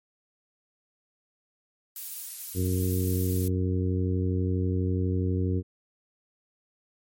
violet noise, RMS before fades -35 dBFS, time 1.96-3.48 s, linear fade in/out 2 ms
harmonic tone, 92.2 Hz, F#2, 6 cents flat, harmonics 1 / 2 / 3 / 4 / 5, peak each -25 / -32 / -32 / -34 / -37 dBFS, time 2.54-5.63 s, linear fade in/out 50 ms
effects MP3 64 kbps

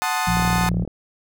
30% pulse chord, F# diminished seventh, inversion none, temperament equal, 740 / 880 / 1046.5 / 1244.5 Hz, F#5 / A5 / C6 / Eb6, 0 / 0 / 0 / 0 cents, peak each -23 / -22 / -26 / -24 dBFS, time 0.02-0.69 s, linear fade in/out 0 ms
harmonic tone, 58.27 Hz, A#1, in tune, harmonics 1 / 2 / 3, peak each -26 / -26 / -21 dBFS, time 0.27-0.84 s, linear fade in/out 5 ms
click train, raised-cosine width 2 ms, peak -18 dBFS, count 20, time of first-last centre 0.37-0.877 s, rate 37.5 Hz
effects none

